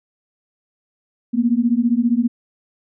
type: beating tone pair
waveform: sine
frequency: 230 / 245 Hz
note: A#3 / B3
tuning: -23 / -14 cents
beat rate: 15 Hz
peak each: -17 dBFS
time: 1.33-2.28 s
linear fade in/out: 20 ms
effects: none